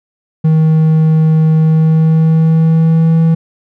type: tone with pitch glide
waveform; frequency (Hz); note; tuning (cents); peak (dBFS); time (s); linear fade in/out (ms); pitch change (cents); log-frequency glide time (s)
triangle; 158.2 to 163.21; D#3 to E3; +29 to -17; -4; 0.44-3.35; 10; +54; 1.55-3.22
effects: none